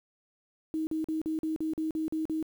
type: tone bursts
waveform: sine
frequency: 315.9 Hz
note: D#4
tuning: 26 cents sharp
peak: -28 dBFS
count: 10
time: 0.74-2.427 s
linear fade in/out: 0 ms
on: 130 ms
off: 43 ms
effects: 9-bit